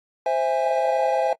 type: chord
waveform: triangle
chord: C augmented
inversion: none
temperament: equal with one note detuned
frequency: 523.3 / 659.3 / 821.5 Hz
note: C5 / E5 / G#5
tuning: 0 / 0 / -19 cents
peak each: -22 dBFS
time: 0.26-1.33 s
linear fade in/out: 2 ms
effects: noise-tail reverb RT60 0.1 s tail -26 dB re dry + AAC 32 kbps